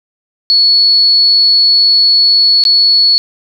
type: tone with dropouts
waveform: sine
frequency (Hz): 4398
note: C#8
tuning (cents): -14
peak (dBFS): -5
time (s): 0.5-3.18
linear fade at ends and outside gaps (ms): 0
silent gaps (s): 2.638-2.652
effects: 7-bit